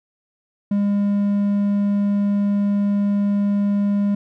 triangle tone, 202.6 Hz, G#3, 43 cents flat, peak -14 dBFS, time 0.71-4.15 s, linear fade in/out 5 ms, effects none

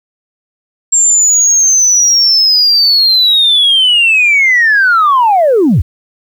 sine linear sweep, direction down, 7450 to 57.1 Hz, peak -4 dBFS, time 0.92-5.82 s, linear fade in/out 10 ms, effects tanh soft clip ceiling -2 dBFS + 7-bit

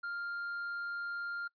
sine tone with tanh clipping, 1399 Hz, F6, 3 cents sharp, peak -37 dBFS, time 0.03-1.48 s, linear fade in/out 10 ms, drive 3 dB, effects noise-tail reverb RT60 0.1 s tail -25 dB re dry + resampled to 11025 Hz

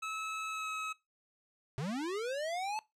25% pulse tone with pitch glide, 1297 to 1282.1 Hz, E6 to E6, -28 to -48 cents, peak -33 dBFS, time 0.02-0.93 s, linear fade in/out 10 ms, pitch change -20 cents, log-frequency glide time 0.49-0.68 s
square linear sweep, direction up, 123.3 to 880 Hz, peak -35 dBFS, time 1.78-2.79 s, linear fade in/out 0 ms
effects noise-tail reverb RT60 0.2 s tail -20 dB re dry + low-pass 8000 Hz 12 dB/octave

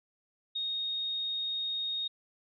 sine tone, 3722 Hz, A#7, 3 cents flat, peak -31 dBFS, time 0.55-2.08 s, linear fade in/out 10 ms, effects none

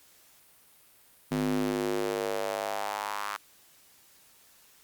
square tone with high-pass filter sweep, 51.2 Hz, G#1, 24 cents flat, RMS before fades -31 dBFS, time 1.31-3.37 s, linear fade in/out 10 ms, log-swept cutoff 210 to 1200 Hz, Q 3, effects white hiss -59 dBFS RMS until 4.83 s + Opus 48 kbps

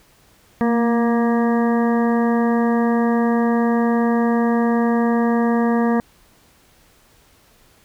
harmonic tone with a mistuned harmonic, 235.3 Hz, A#3, 16 cents sharp, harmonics 1 / 2 / 3 / 4 / 5 / 7 / 8, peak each -16 / -22 / -26 / -28 / -30 / -33 / -34 dBFS, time 0.61-6 s, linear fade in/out 0 ms, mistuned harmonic 1, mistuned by -30 cents, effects pink hiss -54 dBFS RMS until 7.84 s

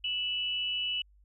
sine tone pair together, 2637 / 2951 Hz, E7 / F#7, 0 / -5 cents, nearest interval major second, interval 195 cents, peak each -37 / -30 dBFS, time 0.04-1.02 s, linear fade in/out 5 ms, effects added 50 Hz sine -58 dBFS peak until 1.24 s

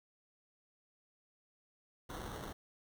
pink noise with sample-and-hold, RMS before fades -45 dBFS, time 2.09-2.53 s, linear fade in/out 10 ms, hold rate 2450 Hz, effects none

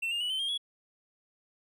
triangle tone with pitch steps, 2697 / 2818 / 2944 / 3077 / 3215 / 3359 Hz, E7 / F7 / F#7 / G7 / G7 / G#7, +39 / +15 / -9 / -33 / +43 / +19 cents, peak -28 dBFS, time 0.02-0.578 s, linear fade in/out 10 ms, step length 93 ms, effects none

